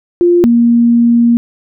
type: tone pair in turn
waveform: sine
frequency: 349.2 / 235.6 Hz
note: F4 / A#3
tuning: 0 / +19 cents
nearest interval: perfect fifth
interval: 681 cents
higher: first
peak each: -5 dBFS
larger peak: neither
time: 0.21-0.44 / 0.44-1.37 s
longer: second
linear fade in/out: 0 ms
effects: none